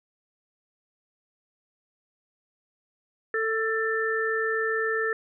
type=harmonic tone; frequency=444.1 Hz; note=A4; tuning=16 cents sharp; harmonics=1 / 3 / 4; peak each=-27 / -32 / -27 dBFS; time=3.34-5.13 s; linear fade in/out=2 ms; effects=none